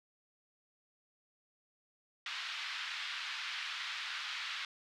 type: band-pass noise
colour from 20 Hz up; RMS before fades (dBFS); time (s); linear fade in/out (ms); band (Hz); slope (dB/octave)
white; -41; 2.26-4.65; 2; 1200 to 3900; 24
effects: none